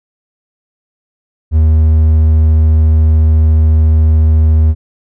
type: tone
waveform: triangle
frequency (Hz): 78.5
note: D#2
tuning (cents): +16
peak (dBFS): -3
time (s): 1.51-4.75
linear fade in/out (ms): 50
effects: none